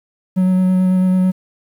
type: tone with vibrato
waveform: triangle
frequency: 185 Hz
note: F#3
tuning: in tune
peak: -9 dBFS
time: 0.36-1.32 s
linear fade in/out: 20 ms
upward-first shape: square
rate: 9.1 Hz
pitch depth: 9 cents each way
effects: 8-bit